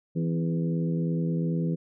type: harmonic tone with a mistuned harmonic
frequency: 82.7 Hz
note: E2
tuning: 6 cents sharp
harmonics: 2 / 3 / 4 / 5 / 6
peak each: -25 / -34 / -36 / -38 / -39 dBFS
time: 0.15-1.76 s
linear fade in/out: 20 ms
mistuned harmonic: 3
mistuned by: +44 cents
effects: none